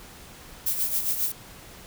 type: noise with tremolo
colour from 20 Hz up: violet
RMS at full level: -24 dBFS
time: 0.66-1.32 s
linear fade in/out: 5 ms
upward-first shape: sine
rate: 7.4 Hz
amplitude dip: 60%
effects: pink hiss -46 dBFS RMS until 1.86 s